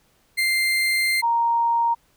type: tone pair in turn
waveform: 35% pulse / sine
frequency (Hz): 2093 / 932.3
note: C7 / A#5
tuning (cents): 0 / 0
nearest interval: octave + major second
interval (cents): 1400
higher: first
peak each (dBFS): -17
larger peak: neither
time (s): 0.37-1.22 / 1.22-1.95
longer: first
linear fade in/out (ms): 20
effects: pink hiss -62 dBFS RMS until 2.16 s